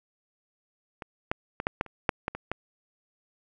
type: clicks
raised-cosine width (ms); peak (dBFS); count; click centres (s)
0.5; -22 / -11 / -16 / -10 / -10 / -30 / -6 / -13 / -20 / -14; 10; 1.022 / 1.315 / 1.601 / 1.669 / 1.811 / 1.863 / 2.092 / 2.281 / 2.35 / 2.516
effects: none